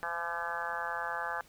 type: harmonic tone with a mistuned harmonic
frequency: 170 Hz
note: F3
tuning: 46 cents flat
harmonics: 3 / 4 / 5 / 6 / 7 / 8 / 9 / 10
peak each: -45 / -43 / -39 / -43 / -40 / -45 / -39 / -41 dBFS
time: 0.03-1.41 s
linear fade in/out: 0 ms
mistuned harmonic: 3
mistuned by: +16 cents
effects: pink hiss -60 dBFS RMS until 1.48 s